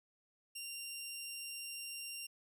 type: tone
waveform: 15% pulse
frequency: 2774 Hz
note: F7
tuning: 12 cents flat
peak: -36 dBFS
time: 0.55-2.27 s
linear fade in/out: 10 ms
effects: none